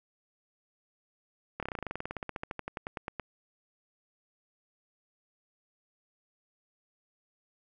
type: slowing click train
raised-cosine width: 0.5 ms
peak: -20 dBFS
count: 27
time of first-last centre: 1.6-3.197 s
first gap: 27 ms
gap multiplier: 1.06
effects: none